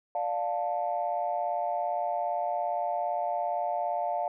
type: chord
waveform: sine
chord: D minor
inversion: none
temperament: just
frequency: 587.3 / 704.8 / 881 Hz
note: D5 / F5 / A5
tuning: 0 / +16 / +2 cents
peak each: -33 / -29 / -33 dBFS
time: 0.15-4.28 s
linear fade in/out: 2 ms
effects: tanh soft clip ceiling -18 dBFS